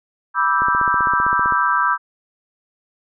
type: chord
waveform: sine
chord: E minor seventh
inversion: second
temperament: equal with one note detuned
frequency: 981.5 / 1174.7 / 1318.5 / 1568 Hz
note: B5 / D6 / E6 / G6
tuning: -11 / 0 / 0 / 0 cents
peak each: -20 dBFS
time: 0.34-1.98 s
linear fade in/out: 50 ms
type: click train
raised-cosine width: 2 ms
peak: -17 dBFS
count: 15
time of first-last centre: 0.62-1.523 s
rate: 15.5 Hz
effects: none